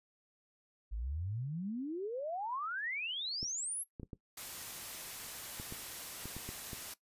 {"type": "exponential sweep", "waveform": "sine", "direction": "up", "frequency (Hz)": [49, 11520], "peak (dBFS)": -36, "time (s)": [0.91, 3.84], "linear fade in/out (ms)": 20}
{"type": "clicks", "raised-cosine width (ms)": 3, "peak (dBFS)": -31, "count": 10, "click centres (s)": [3.429, 3.998, 4.032, 4.132, 5.599, 5.724, 6.256, 6.366, 6.49, 6.732]}
{"type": "noise", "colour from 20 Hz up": "white", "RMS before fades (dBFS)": -45, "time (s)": [4.37, 6.94], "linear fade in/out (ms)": 5}
{"effects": ["noise-tail reverb RT60 0.1 s tail -17 dB re dry", "resampled to 32000 Hz"]}